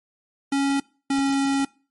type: tone pair in turn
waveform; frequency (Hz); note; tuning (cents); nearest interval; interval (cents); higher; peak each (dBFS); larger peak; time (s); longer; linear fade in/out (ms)
square; 277.2 / 275; C#4 / C#4; 0 / -14; unison; 14; first; -20; neither; 0.52-0.8 / 1.1-1.65; second; 5
effects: noise-tail reverb RT60 0.4 s tail -24 dB re dry + MP3 48 kbps